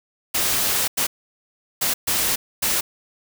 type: noise bursts at uneven times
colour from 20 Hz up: white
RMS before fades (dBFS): -21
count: 5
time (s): 0.34-0.88 / 0.97-1.07 / 1.81-1.94 / 2.07-2.36 / 2.62-2.81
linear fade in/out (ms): 10
effects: none